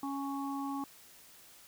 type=harmonic tone; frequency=277.2 Hz; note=C#4; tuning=in tune; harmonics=1 / 3 / 4; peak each=-36 / -41 / -42 dBFS; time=0.03-0.84 s; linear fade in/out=2 ms; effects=white hiss -57 dBFS RMS until 1.67 s